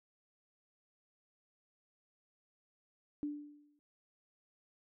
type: tone with exponential decay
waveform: sine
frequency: 293.7 Hz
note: D4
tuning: in tune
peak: -33 dBFS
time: 3.23-3.79 s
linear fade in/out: 0 ms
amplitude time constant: 120 ms
effects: none